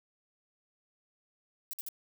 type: noise bursts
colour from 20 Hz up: violet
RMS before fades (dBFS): -39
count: 3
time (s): 1.71-1.887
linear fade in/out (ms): 0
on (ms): 23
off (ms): 54
effects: none